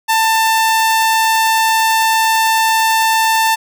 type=tone; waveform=sawtooth; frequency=891 Hz; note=A5; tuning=22 cents sharp; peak=-7 dBFS; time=0.08-3.56 s; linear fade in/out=20 ms; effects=none